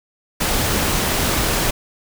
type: noise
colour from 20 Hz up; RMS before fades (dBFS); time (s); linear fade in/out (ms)
pink; -19; 0.4-1.71; 10
effects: none